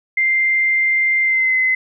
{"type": "tone with pitch glide", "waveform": "sine", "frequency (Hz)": [2093, 2045], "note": ["C7", "C7"], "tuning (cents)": [0, -40], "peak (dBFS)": -13, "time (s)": [0.17, 1.75], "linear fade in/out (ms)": 5, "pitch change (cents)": -40, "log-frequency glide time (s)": [1.22, 1.56], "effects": []}